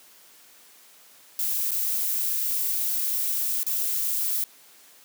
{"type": "noise with dropouts", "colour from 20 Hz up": "violet", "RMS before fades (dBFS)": -26, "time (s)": [1.39, 4.44], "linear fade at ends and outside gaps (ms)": 1, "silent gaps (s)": [[1.709, 1.716], [3.632, 3.666]], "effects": ["white hiss -53 dBFS RMS until 5.04 s", "high-pass 200 Hz 12 dB/octave"]}